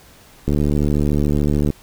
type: click train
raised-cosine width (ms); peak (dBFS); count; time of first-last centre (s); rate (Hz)
3; -6; 91; 0.48-1.703; 73.6
effects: pink hiss -47 dBFS RMS until 1.82 s